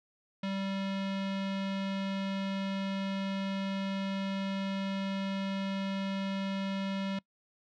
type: tone with low-pass filter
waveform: square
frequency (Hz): 194.6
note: G3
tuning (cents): -12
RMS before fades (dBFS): -34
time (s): 0.43-7.19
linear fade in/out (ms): 5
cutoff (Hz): 3500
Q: 1.8
effects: noise-tail reverb RT60 0.1 s tail -24 dB re dry